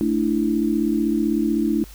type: chord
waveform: sine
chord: A suspended fourth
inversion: none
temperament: equal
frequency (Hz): 220 / 293.7 / 329.6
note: A3 / D4 / E4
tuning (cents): 0 / 0 / 0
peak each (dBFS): -22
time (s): 0.01-1.84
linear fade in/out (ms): 0
effects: added 50 Hz sine -40 dBFS peak until 1.94 s + white hiss -47 dBFS RMS until 1.94 s